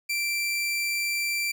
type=tone; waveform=sawtooth; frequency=2349 Hz; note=D7; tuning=in tune; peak=-22 dBFS; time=0.09-1.52 s; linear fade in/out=10 ms; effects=none